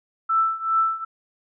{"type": "tone with tremolo", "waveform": "sine", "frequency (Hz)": 1325, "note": "E6", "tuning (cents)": 9, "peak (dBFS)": -15, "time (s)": [0.29, 1.05], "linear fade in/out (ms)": 10, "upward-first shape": "triangle", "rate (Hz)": 2.5, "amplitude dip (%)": 90, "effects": []}